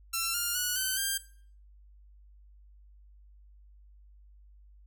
5% pulse tone with pitch steps, 1351 / 1407.6 / 1466.5 / 1527.9 / 1591.8 Hz, E6 / F6 / F#6 / G6 / G6, +42 / +13 / -16 / -45 / +26 cents, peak -18 dBFS, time 0.13-1.18 s, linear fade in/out 10 ms, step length 210 ms, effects noise-tail reverb RT60 0.5 s tail -17 dB re dry + added 50 Hz sine -53 dBFS peak until 4.86 s

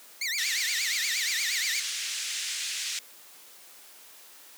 20% pulse tone with vibrato, 2063 Hz, C7, 25 cents flat, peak -23 dBFS, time 0.21-1.8 s, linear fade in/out 5 ms, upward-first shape triangle, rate 8.5 Hz, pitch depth 280 cents each way
white band-pass noise, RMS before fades -33 dBFS, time 0.38-2.99 s, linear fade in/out 2 ms, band 1900 to 7600 Hz, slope 24 dB/octave
effects white hiss -51 dBFS RMS until 4.57 s + high-pass 300 Hz 12 dB/octave

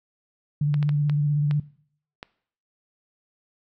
sine tone with vibrato, 146.83 Hz, D3, in tune, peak -19 dBFS, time 0.61-1.6 s, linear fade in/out 5 ms, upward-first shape square, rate 16 Hz, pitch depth 24 cents each way
clicks, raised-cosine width 0.3 ms, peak -19 dBFS, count 6, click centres 0.742 / 0.828 / 0.892 / 1.097 / 1.511 / 2.229 s
effects noise-tail reverb RT60 0.6 s tail -21 dB re dry

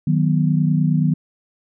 sine chord, B major, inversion first, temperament equal, 155.56 / 185 / 246.9 Hz, D#3 / F#3 / B3, 0 / 0 / 0 cents, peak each -16 / -20 / -22 dBFS, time 0.07-1.14 s, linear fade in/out 5 ms, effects none

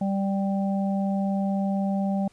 harmonic tone, 196 Hz, G3, in tune, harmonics 1 / 3 / 4, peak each -23 / -33 / -33 dBFS, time 0.01-2.28 s, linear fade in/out 5 ms, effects pink hiss -60 dBFS RMS until 2.32 s + resampled to 24000 Hz

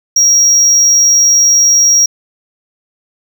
triangle tone, 5650 Hz, F8, 19 cents sharp, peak -4 dBFS, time 0.16-2.06 s, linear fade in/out 5 ms, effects none

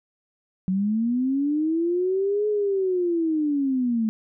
sine linear two-way sweep, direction up then down, 182.7 to 424.9 to 216 Hz, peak -20 dBFS, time 0.68-4.09 s, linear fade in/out 0 ms, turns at 2.48 s, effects none

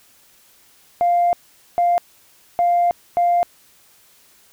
sine tone bursts at uneven times, 698.5 Hz, F5, in tune, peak -12 dBFS, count 4, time 1.01-1.33 / 1.78-1.98 / 2.59-2.91 / 3.17-3.43 s, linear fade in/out 0 ms, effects tanh soft clip ceiling -10 dBFS + white hiss -53 dBFS RMS until 4.52 s

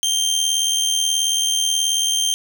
25% pulse tone with amplitude modulation, 3160 Hz, G7, 13 cents sharp, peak -11 dBFS, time 0.03-2.34 s, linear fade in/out 0 ms, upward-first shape sine, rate 78.5 Hz, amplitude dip 55%, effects none

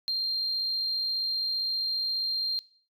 sine tone with amplitude modulation, 4186 Hz, C8, in tune, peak -24 dBFS, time 0.08-2.59 s, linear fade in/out 0 ms, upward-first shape sine, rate 95 Hz, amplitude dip 25%, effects noise-tail reverb RT60 0.5 s tail -21 dB re dry + tanh soft clip ceiling -22 dBFS

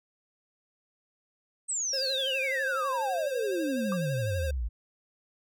sine exponential sweep, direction down, 8372 to 52.6 Hz, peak -28 dBFS, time 1.68-4.69 s, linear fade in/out 20 ms
square tone with vibrato, 532 Hz, C5, 29 cents sharp, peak -33 dBFS, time 1.93-4.51 s, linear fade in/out 5 ms, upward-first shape sine, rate 12 Hz, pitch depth 46 cents each way
sine tone with exponential decay, 1174.7 Hz, D6, in tune, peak -28 dBFS, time 3.92-4 s, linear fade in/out 2 ms, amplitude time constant 17 ms
effects none

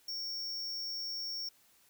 square tone, 5490 Hz, F8, 31 cents flat, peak -37 dBFS, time 0.08-1.49 s, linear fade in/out 5 ms, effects white hiss -66 dBFS RMS until 1.89 s

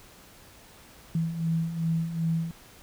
sine beating tone pair, 162.2 / 164.8 Hz, E3 / E3, -28 / 0 cents, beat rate 2.6 Hz, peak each -32 / -26 dBFS, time 1.15-2.51 s, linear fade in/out 2 ms, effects pink hiss -52 dBFS RMS until 2.82 s

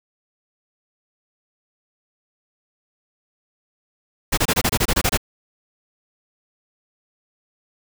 pink noise bursts, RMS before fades -18 dBFS, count 11, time 4.32-5.175 s, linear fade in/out 10 ms, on 55 ms, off 25 ms, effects none

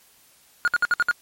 triangle tone bursts, 1431 Hz, F6, 42 cents sharp, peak -14 dBFS, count 6, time 0.65-1.112 s, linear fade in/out 0 ms, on 27 ms, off 60 ms, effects white hiss -56 dBFS RMS until 1.21 s + MP3 64 kbps

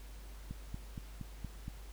click train, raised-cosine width 5 ms, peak -29 dBFS, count 6, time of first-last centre 0.51-1.681 s, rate 4.27 Hz, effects added 50 Hz sine -47 dBFS peak until 1.92 s + pink hiss -58 dBFS RMS until 1.92 s

